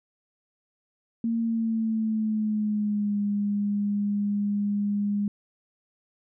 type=tone with pitch glide; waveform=sine; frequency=229.3 to 204.3 Hz; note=A#3 to G#3; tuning=-28 to -28 cents; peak=-23 dBFS; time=1.24-5.28 s; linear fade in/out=2 ms; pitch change=-200 cents; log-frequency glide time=1.4-3.19 s; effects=none